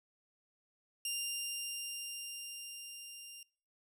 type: tone with level ramp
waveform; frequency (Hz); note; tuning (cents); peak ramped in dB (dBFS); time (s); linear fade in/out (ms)
15% pulse; 2794; F7; 0; -28 to -42; 1.05-3.43; 2
effects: noise-tail reverb RT60 0.5 s tail -25 dB re dry